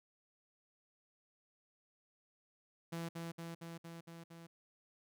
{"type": "tone with echo", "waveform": "sawtooth", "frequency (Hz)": 167.2, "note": "E3", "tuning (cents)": 25, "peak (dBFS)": -36, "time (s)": [2.92, 3.09], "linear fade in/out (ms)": 10, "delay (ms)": 230, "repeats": 6, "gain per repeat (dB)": -2, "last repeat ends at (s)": 4.47, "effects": []}